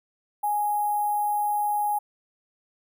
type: tone with sample-and-hold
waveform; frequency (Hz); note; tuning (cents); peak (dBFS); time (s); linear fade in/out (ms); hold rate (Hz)
sine; 830.6; G#5; 0; -22; 0.43-1.99; 10; 11025
effects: none